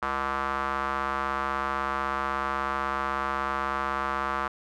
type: tone with band-pass filter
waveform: square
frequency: 68.1 Hz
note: C#2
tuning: 30 cents flat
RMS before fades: -29 dBFS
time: 0.02-4.48 s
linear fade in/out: 5 ms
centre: 1200 Hz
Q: 3.3
effects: none